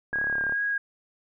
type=click train; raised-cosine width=1 ms; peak=-24 dBFS; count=15; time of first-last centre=0.13-0.523 s; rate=35.6 Hz
type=tone with vibrato; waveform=sine; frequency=1631 Hz; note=G#6; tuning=32 cents flat; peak=-24 dBFS; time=0.13-0.78 s; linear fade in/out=5 ms; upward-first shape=sine; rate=2.4 Hz; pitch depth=22 cents each way
effects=none